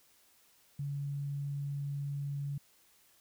sine tone, 141.8 Hz, C#3, 40 cents sharp, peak -34 dBFS, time 0.79-2.58 s, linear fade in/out 5 ms, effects white hiss -66 dBFS RMS until 3.2 s

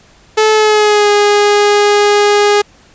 sawtooth tone with pitch glide, 433.4 to 412.2 Hz, A4 to G#4, -26 to -13 cents, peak -3 dBFS, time 0.37-2.62 s, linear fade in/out 10 ms, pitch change -87 cents, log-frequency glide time 0.52-1.1 s, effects pink hiss -45 dBFS RMS until 2.94 s + resampled to 16000 Hz

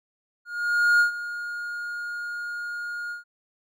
triangle tone with ADSR envelope, 1426 Hz, F6, 36 cents sharp, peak -13 dBFS, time 0.45-3.24 s, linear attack 550 ms, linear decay 110 ms, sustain -15 dB, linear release 130 ms, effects none

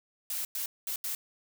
blue noise bursts at uneven times, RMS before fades -34 dBFS, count 4, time 0.3-0.45 / 0.55-0.66 / 0.87-0.96 / 1.04-1.15 s, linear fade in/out 2 ms, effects none

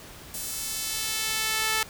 sawtooth tone with high-pass filter sweep, 438.5 Hz, A4, 6 cents flat, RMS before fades -29 dBFS, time 0.34-1.83 s, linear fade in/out 2 ms, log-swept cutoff 8400 to 1400 Hz, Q 0.7, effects pink hiss -45 dBFS RMS until 1.89 s

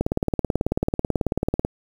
click train, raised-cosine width 2 ms, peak -7 dBFS, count 31, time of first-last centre 0.01-1.649 s, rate 18.3 Hz, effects 7-bit

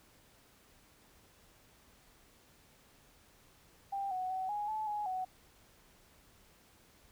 sine tone with pitch steps, 791 / 741 / 753 / 830 / 865 / 835 / 745 Hz, G5 / F#5 / F#5 / G#5 / A5 / G#5 / F#5, +15 / +2 / +30 / -1 / -30 / +9 / +12 cents, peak -34 dBFS, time 3.92-5.25 s, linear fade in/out 10 ms, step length 190 ms, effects pink hiss -64 dBFS RMS until 7.11 s

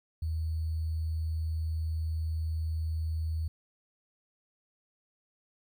sine tone with sample-and-hold, 80 Hz, D#2, 49 cents sharp, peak -29 dBFS, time 0.22-3.48 s, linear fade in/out 5 ms, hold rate 4410 Hz, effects none

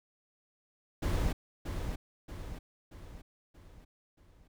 brown noise with echo, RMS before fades -30 dBFS, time 1.02-1.33 s, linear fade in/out 10 ms, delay 630 ms, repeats 5, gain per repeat -6 dB, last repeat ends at 4.48 s, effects none

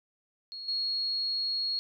sine tone with level steps, 4308 Hz, C8, 50 cents sharp, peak -38 / -28 dBFS, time 0.52-1.79 s, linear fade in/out 0 ms, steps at 0.68 s, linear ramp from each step 5 ms, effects none

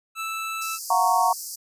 25% pulse tone, 1318.5 Hz, E6, in tune, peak -24 dBFS, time 0.15-0.79 s, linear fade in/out 50 ms
pink high-pass noise, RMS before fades -34 dBFS, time 0.61-1.56 s, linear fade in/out 10 ms, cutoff 4700 Hz, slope 96 dB/octave
sine chord, Gb major seventh, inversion third, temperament equal with one note detuned, 698.5 / 740 / 923.8 / 1108.7 Hz, F5 / Gb5 / Bb5 / Db6, 0 / 0 / -16 / 0 cents, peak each -26 / -23 / -21 / -23 dBFS, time 0.9-1.33 s, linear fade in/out 5 ms
effects resampled to 32000 Hz

